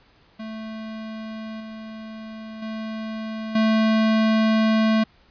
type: tone with level steps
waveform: square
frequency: 220 Hz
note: A3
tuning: in tune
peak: -32 / -35 / -29 / -17 dBFS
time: 0.39-5.04 s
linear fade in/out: 10 ms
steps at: 1.6 / 2.62 / 3.55 s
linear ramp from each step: 5 ms
effects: pink hiss -57 dBFS RMS until 5.3 s + resampled to 11025 Hz